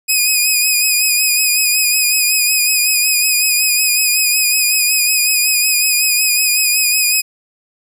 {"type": "tone with vibrato", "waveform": "10% pulse", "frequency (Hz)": 2495, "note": "D#7", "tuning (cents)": 4, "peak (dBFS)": -3, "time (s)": [0.08, 7.22], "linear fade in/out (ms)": 20, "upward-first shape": "sine", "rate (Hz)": 5.4, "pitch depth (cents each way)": 43, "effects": []}